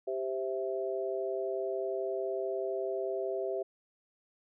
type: chord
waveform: sine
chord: C major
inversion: second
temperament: equal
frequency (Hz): 392 / 523.3 / 659.3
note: G4 / C5 / E5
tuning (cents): 0 / 0 / 0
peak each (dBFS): -34 / -38 / -36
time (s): 0.07-3.63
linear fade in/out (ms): 10
effects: none